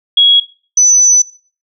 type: tone pair in turn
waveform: sine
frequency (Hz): 3322 / 5998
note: G#7 / F#8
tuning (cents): 0 / +23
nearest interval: minor seventh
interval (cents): 1023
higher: second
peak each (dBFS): -4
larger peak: neither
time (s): 0.17-0.4 / 0.77-1.22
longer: second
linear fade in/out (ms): 5
effects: noise-tail reverb RT60 0.4 s tail -17 dB re dry